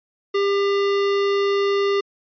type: tone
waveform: square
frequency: 399.4 Hz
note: G4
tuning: 32 cents sharp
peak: -18 dBFS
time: 0.34-2.01 s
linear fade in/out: 10 ms
effects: resampled to 11025 Hz